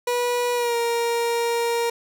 30% pulse tone with pitch glide, 486.7 to 468.8 Hz, B4 to A#4, -25 to +10 cents, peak -18 dBFS, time 0.07-1.9 s, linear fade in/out 5 ms, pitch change -65 cents, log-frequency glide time 0.54-0.76 s, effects none

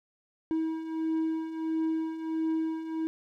triangle beating tone pair, 319.7 / 321.2 Hz, D#4 / E4, +47 / -45 cents, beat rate 1.5 Hz, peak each -33 / -27 dBFS, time 0.51-3.07 s, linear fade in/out 0 ms, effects none

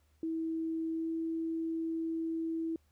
sine tone with pitch glide, 324.3 to 326.4 Hz, E4 to E4, -28 to -17 cents, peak -32 dBFS, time 0.23-2.76 s, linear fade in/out 2 ms, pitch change +11 cents, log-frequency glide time 0.91-1.09 s, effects added 75 Hz sine -67 dBFS peak until 2.91 s + pink hiss -75 dBFS RMS until 2.91 s

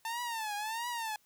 sawtooth tone with vibrato, 893 Hz, A5, 25 cents sharp, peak -31 dBFS, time 0.05-1.16 s, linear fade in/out 2 ms, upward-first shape triangle, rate 1.5 Hz, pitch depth 160 cents each way, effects white hiss -69 dBFS RMS until 1.25 s

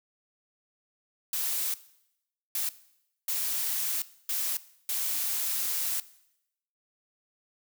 blue noise bursts at uneven times, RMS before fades -30 dBFS, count 5, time 1.33-1.74 / 2.55-2.69 / 3.28-4.02 / 4.29-4.57 / 4.89-6 s, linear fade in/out 2 ms, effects noise-tail reverb RT60 0.8 s tail -18 dB re dry

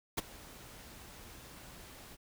pink noise with ADSR envelope, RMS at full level -31 dBFS, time 0.17-2.17 s, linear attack 13 ms, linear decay 21 ms, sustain -21 dB, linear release 30 ms, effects none

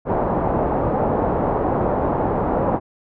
white low-pass noise, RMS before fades -20 dBFS, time 0.05-2.8 s, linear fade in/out 50 ms, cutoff 860 Hz, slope 24 dB/octave, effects none

